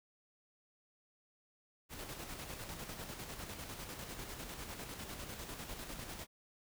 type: noise with tremolo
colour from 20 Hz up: pink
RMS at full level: -45 dBFS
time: 1.89-6.27 s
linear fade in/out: 50 ms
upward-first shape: square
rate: 10 Hz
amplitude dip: 40%
effects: none